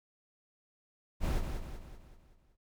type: noise with echo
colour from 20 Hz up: brown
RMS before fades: -29 dBFS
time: 1.2-1.43 s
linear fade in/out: 50 ms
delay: 190 ms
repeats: 6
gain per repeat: -6 dB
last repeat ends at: 2.57 s
effects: none